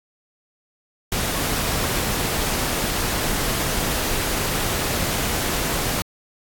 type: noise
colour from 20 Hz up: pink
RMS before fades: -23 dBFS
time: 1.12-6.02 s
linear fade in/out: 2 ms
effects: AAC 64 kbps